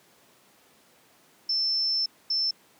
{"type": "tone bursts at uneven times", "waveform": "sine", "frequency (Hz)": 5320, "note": "E8", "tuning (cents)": 15, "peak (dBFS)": -23, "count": 2, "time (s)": [[1.49, 2.06], [2.3, 2.51]], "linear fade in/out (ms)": 5, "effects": ["pink hiss -59 dBFS RMS until 2.79 s", "high-pass 200 Hz 12 dB/octave"]}